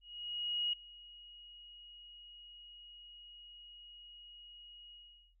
sine tone with ADSR envelope, 2891 Hz, F#7, 41 cents flat, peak -31 dBFS, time 0.01-5.35 s, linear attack 720 ms, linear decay 6 ms, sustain -21 dB, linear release 420 ms, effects added 42 Hz sine -67 dBFS peak until 5.4 s

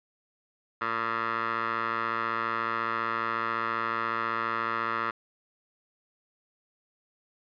15% pulse tone with band-pass filter, 114.5 Hz, A#2, 31 cents flat, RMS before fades -30 dBFS, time 0.81-5.11 s, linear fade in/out 5 ms, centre 1400 Hz, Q 4.2, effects resampled to 11025 Hz

